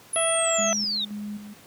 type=linear sweep; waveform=sine; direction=down; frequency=10548 to 3547 Hz; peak=-24 dBFS; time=0.13-1.05 s; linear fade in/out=5 ms
type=harmonic tone; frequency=659.3 Hz; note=E5; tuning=in tune; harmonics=1 / 2 / 3 / 4 / 5; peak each=-24 / -30 / -35 / -33 / -32 dBFS; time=0.16-0.73 s; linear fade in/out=0 ms
type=tone with tremolo; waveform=sine; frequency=207.7 Hz; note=G#3; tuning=in tune; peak=-30 dBFS; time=0.58-1.54 s; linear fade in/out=10 ms; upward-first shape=square; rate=1.9 Hz; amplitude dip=60%
effects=pink hiss -50 dBFS RMS until 1.66 s + high-pass 100 Hz 12 dB/octave